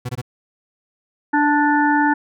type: tone bursts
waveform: 40% pulse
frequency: 123.47 Hz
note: B2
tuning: in tune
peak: -22 dBFS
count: 3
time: 0.05-0.216 s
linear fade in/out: 10 ms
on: 42 ms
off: 20 ms
type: harmonic tone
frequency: 293.7 Hz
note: D4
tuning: in tune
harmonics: 1 / 3 / 5 / 6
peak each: -17 / -17 / -22 / -23 dBFS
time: 1.33-2.14 s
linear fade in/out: 10 ms
effects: none